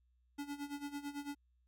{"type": "tone with tremolo", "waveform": "square", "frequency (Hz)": 286.5, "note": "D4", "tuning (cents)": -43, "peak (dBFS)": -39, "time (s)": [0.38, 1.35], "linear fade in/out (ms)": 10, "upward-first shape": "sine", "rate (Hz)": 9, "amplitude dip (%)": 80, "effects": ["added 61 Hz sine -70 dBFS peak until 1.67 s", "MP3 96 kbps"]}